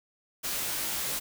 white noise with comb filter, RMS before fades -32 dBFS, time 0.43-1.2 s, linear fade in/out 20 ms, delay 19 ms, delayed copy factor -0.65, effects none

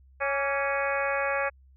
harmonic tone with a mistuned harmonic, 277.2 Hz, C#4, in tune, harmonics 2 / 3 / 4 / 5 / 6 / 7 / 8 / 9, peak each -29 / -34 / -34 / -35 / -32 / -38 / -35 / -37 dBFS, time 0.2-1.5 s, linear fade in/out 20 ms, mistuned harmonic 4, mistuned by +56 cents, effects added 66 Hz sine -53 dBFS peak until 1.76 s

